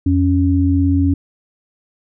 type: tone pair together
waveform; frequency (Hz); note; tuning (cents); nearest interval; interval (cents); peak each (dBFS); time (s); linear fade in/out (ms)
sine; 86.86 / 277.2; F2 / C#4; -9 / 0; octave + minor sixth; 2009; -14; 0.06-1.14; 5
effects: none